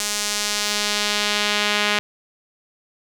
sawtooth tone with band-pass filter sweep, 207.7 Hz, G#3, in tune, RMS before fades -22 dBFS, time 0-1.99 s, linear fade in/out 0 ms, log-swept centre 7100 to 2700 Hz, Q 1.1, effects 7-bit

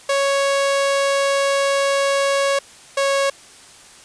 sawtooth tone pair in turn, 554.4 / 551.9 Hz, C#5 / C#5, 0 / -8 cents, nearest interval unison, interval 8 cents, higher first, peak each -12 dBFS, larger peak neither, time 0.09-2.59 / 2.97-3.3 s, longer first, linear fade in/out 5 ms, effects white hiss -44 dBFS RMS until 4.04 s + resampled to 22050 Hz

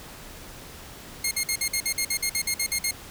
10% pulse tone bursts, 2140 Hz, C7, 38 cents sharp, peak -14 dBFS, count 14, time 1.24-2.911 s, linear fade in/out 5 ms, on 72 ms, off 51 ms, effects pink hiss -43 dBFS RMS until 3.1 s

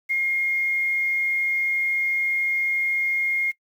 sine tone with quantisation, 2137 Hz, C7, 36 cents sharp, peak -20 dBFS, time 0.09-3.52 s, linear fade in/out 20 ms, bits 8, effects noise-tail reverb RT60 0.1 s tail -21 dB re dry

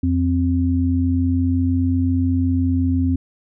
sine tone pair together, 87.3 / 261.6 Hz, F2 / C4, 0 / 0 cents, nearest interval octave + perfect fifth, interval 1900 cents, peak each -18 dBFS, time 0.03-3.16 s, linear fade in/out 5 ms, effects none

